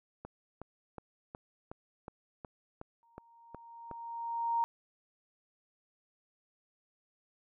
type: click train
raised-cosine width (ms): 1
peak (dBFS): -29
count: 11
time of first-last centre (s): 0.25-3.913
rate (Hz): 2.73
type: tone with exponential growth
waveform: sine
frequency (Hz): 930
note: A#5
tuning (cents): -4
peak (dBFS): -26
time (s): 3.03-4.64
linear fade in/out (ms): 0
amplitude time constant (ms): 350
effects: none